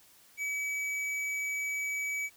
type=tone with hard clipping; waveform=sine; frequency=2283 Hz; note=D7; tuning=50 cents flat; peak=-33 dBFS; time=0.37-2.3 s; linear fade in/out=50 ms; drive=10 dB; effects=white hiss -60 dBFS RMS until 2.36 s